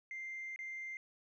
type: tone with dropouts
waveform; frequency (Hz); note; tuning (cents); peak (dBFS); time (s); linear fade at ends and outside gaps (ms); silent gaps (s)
sine; 2093; C7; 0; -40; 0.11-0.97; 1; 0.561-0.59
effects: tanh soft clip ceiling -38 dBFS